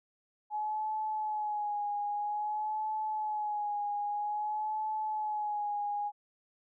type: tone with vibrato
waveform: sine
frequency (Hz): 843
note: G#5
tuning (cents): +26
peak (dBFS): -31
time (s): 0.5-6.12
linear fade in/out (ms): 50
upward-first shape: sine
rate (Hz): 0.51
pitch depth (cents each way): 42
effects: none